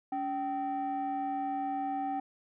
sine tone pair together, 282.9 / 773.4 Hz, C#4 / G5, +35 / -24 cents, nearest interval octave + perfect fourth, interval 1741 cents, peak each -34 / -30 dBFS, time 0.12-2.2 s, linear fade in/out 5 ms, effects tanh soft clip ceiling -28 dBFS

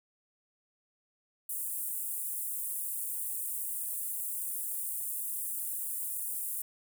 pink high-pass noise, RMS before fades -36 dBFS, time 1.49-6.62 s, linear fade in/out 5 ms, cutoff 8700 Hz, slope 48 dB/octave, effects none

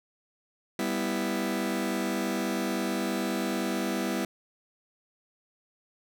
sawtooth chord, E minor, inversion first, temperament just, 197.78 / 247.2 / 329.6 Hz, G3 / B3 / E4, +16 / +2 / 0 cents, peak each -28 dBFS, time 0.79-4.25 s, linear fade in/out 2 ms, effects none

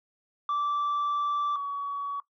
sine tone pair in turn, 1165 / 1130.5 Hz, D6 / C#6, -14 / +34 cents, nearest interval minor second, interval 52 cents, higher first, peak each -23 / -29 dBFS, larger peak first, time 0.49-1.56 / 1.56-2.2 s, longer first, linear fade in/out 2 ms, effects noise-tail reverb RT60 0.1 s tail -17 dB re dry + tanh soft clip ceiling -24 dBFS

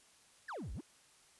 triangle exponential two-way sweep, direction down then up, 1926 to 46.12 to 415.5 Hz, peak -39 dBFS, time 0.48-0.81 s, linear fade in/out 10 ms, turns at 0.73 s, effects white hiss -65 dBFS RMS until 1.39 s + resampled to 24000 Hz

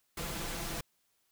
pink noise with comb filter, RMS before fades -38 dBFS, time 0.17-0.81 s, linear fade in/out 5 ms, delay 5.9 ms, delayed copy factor +0.55, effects white hiss -75 dBFS RMS until 1.31 s

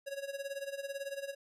square tone with tremolo, 554.4 Hz, C#5, in tune, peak -36 dBFS, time 0.06-1.35 s, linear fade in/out 20 ms, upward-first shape sine, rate 18 Hz, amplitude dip 80%, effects resampled to 32000 Hz

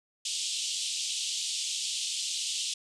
pink band-pass noise, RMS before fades -33 dBFS, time 0.25-2.74 s, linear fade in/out 5 ms, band 2900 to 8800 Hz, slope 48 dB/octave, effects none

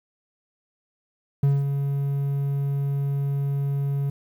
triangle tone with ADSR envelope, 140 Hz, C#3, 18 cents sharp, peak -13 dBFS, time 1.43-4.1 s, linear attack 4 ms, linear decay 200 ms, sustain -7 dB, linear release 5 ms, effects 9-bit

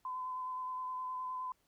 sine tone with vibrato, 1018 Hz, C6, 48 cents flat, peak -37 dBFS, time 0.05-1.52 s, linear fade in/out 2 ms, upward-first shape square, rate 9.6 Hz, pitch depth 12 cents each way, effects pink hiss -75 dBFS RMS until 1.67 s

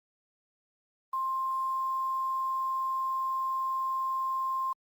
sine tone with quantisation, 1055 Hz, C6, 14 cents sharp, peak -28 dBFS, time 1.13-4.73 s, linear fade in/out 5 ms, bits 9, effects Opus 32 kbps

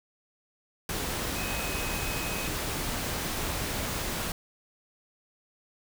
sine tone in noise, 2529 Hz, D#7, 28 cents sharp, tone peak -38 dBFS, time 1.36-2.48 s, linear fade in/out 2 ms, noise pink, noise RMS -32 dBFS, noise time 0.89-4.32 s, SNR -9 dB, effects none

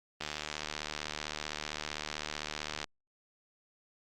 click train, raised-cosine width 0.2 ms, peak -18 dBFS, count 200, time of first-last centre 0.21-2.842 s, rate 75.6 Hz, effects Opus 24 kbps

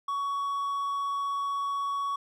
triangle tone, 1121 Hz, C#6, 19 cents sharp, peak -26 dBFS, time 0.08-2.16 s, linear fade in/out 5 ms, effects none

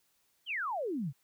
sine exponential sweep, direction down, 3257 to 121.5 Hz, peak -32 dBFS, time 0.46-1.13 s, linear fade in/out 50 ms, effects white hiss -73 dBFS RMS until 1.23 s

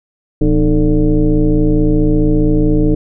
sine tone with frequency modulation, 166.2 Hz, E3, 15 cents sharp, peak -8 dBFS, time 0.41-2.95 s, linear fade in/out 5 ms, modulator 139 Hz, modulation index 1.8, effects none

